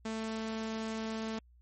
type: tone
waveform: sawtooth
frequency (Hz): 221.6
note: A3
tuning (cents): +13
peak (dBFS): -31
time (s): 0.05-1.39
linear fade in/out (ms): 5
effects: added 60 Hz sine -58 dBFS peak until 1.61 s + MP3 32 kbps